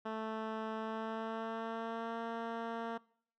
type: tone with pitch glide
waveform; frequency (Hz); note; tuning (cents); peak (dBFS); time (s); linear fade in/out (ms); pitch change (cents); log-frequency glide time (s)
10% pulse; 220 to 229.5; A3 to A#3; 0 to -27; -29; 0.05-2.98; 10; +73; 0.75-2.19
effects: noise-tail reverb RT60 0.6 s tail -23 dB re dry + low-pass 2000 Hz 12 dB/octave